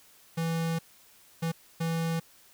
square tone bursts at uneven times, 164.81 Hz, E3, in tune, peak -28 dBFS, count 3, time 0.37-0.79 / 1.42-1.52 / 1.8-2.2 s, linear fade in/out 10 ms, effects white hiss -58 dBFS RMS until 2.53 s

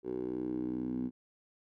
10% pulse tone with band-pass filter sweep, 62.4 Hz, B1, 19 cents sharp, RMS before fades -36 dBFS, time 0.03-1.11 s, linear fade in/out 50 ms, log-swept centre 390 to 250 Hz, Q 5.1, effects none

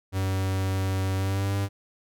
45% pulse tone with pitch glide, 95.4 to 99.39 Hz, G2 to G2, -47 to +24 cents, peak -24 dBFS, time 0.12-1.69 s, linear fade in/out 50 ms, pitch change +71 cents, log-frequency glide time 1.16-1.56 s, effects none

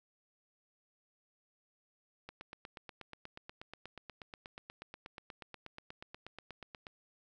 click train, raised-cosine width 0.3 ms, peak -30 dBFS, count 39, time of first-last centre 2.29-6.868 s, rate 8.3 Hz, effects none

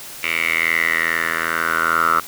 10% pulse tone with band-pass filter sweep, 82.41 Hz, E2, in tune, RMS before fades -19 dBFS, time 0.23-2.2 s, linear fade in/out 5 ms, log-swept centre 2400 to 1300 Hz, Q 9.1, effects white hiss -35 dBFS RMS until 2.27 s

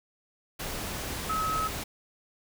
sine tone in noise, 1285 Hz, E6, 45 cents flat, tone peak -27 dBFS, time 1.29-1.68 s, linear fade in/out 10 ms, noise pink, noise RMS -35 dBFS, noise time 0.59-1.84 s, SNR +5 dB, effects none

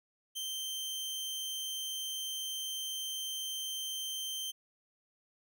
sawtooth tone, 3126 Hz, G7, 6 cents flat, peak -33 dBFS, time 0.35-4.52 s, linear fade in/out 20 ms, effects none

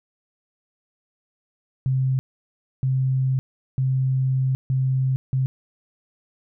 sine tone bursts at uneven times, 131.4 Hz, C3, 8 cents sharp, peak -18 dBFS, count 5, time 1.86-2.19 / 2.83-3.39 / 3.78-4.55 / 4.7-5.16 / 5.33-5.46 s, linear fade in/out 0 ms, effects none

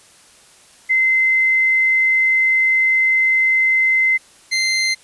sine / 25% pulse tone pair in turn, 2065 / 2079 Hz, C7 / C7, -23 / -12 cents, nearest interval unison, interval 11 cents, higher second, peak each -12 dBFS, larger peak neither, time 0.89-4.18 / 4.51-4.95 s, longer first, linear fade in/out 20 ms, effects white hiss -48 dBFS RMS until 5.03 s + resampled to 24000 Hz

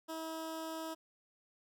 15% pulse tone with notch filter, 321.9 Hz, E4, 41 cents flat, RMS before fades -42 dBFS, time 0.08-0.95 s, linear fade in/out 20 ms, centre 2200 Hz, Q 2, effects none

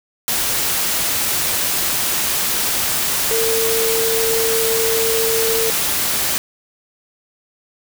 sine tone in noise, 451.8 Hz, A4, 46 cents sharp, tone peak -18 dBFS, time 3.31-5.7 s, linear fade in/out 0 ms, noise white, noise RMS -19 dBFS, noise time 0.28-6.38 s, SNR -2 dB, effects none

